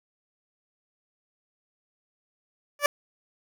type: tone with exponential growth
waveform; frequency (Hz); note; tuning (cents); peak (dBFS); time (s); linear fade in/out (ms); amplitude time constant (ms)
15% pulse; 580; D5; -22; -8; 2.79-2.86; 2; 15
effects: none